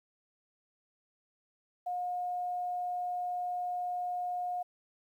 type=tone; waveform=sine; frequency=717 Hz; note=F5; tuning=45 cents sharp; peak=-32 dBFS; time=1.86-4.63 s; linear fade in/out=10 ms; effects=11-bit